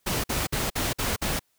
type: noise bursts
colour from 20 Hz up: pink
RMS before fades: -27 dBFS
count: 6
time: 0.06-1.395 s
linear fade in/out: 10 ms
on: 180 ms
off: 51 ms
effects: white hiss -70 dBFS RMS until 1.58 s